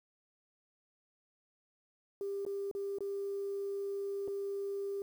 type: tone with dropouts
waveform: sine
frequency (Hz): 397.8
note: G4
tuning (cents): +25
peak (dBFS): -34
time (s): 2.21-5.02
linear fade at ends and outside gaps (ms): 1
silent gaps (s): 2.451-2.464 / 2.713-2.75 / 2.985-3.006 / 4.277-4.281
effects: tanh soft clip ceiling -30 dBFS + 10-bit